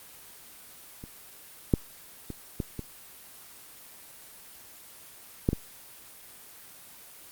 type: clicks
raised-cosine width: 3 ms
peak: -27 / -7 / -22 / -16 / -21 / -9 / -14 dBFS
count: 7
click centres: 1.039 / 1.738 / 2.303 / 2.602 / 2.793 / 5.489 / 5.531 s
effects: white hiss -49 dBFS RMS until 7.31 s + Opus 24 kbps